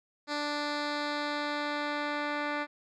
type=tone with low-pass filter sweep; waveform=10% pulse; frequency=293.8 Hz; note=D4; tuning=1 cent sharp; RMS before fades=-33 dBFS; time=0.27-2.67 s; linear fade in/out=50 ms; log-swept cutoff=4900 to 2700 Hz; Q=1.8; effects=none